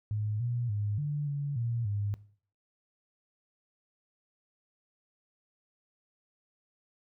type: tone with pitch steps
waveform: sine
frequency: 106.1 / 120.4 / 103.6 / 146.7 / 142.8 / 117.4 / 102.2 Hz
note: G#2 / B2 / G#2 / D3 / D3 / A#2 / G#2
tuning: +38 / -44 / -4 / -2 / -48 / +13 / -27 cents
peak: -29 dBFS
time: 0.11-2.14 s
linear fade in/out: 0 ms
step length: 290 ms
effects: noise-tail reverb RT60 0.5 s tail -19 dB re dry